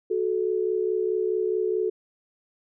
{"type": "tone pair together", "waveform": "sine", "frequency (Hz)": [369.1, 433.8], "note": ["F#4", "A4"], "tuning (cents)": [-4, -25], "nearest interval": "minor third", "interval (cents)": 279, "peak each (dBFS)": [-25, -25], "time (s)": [0.1, 1.9], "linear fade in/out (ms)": 10, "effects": []}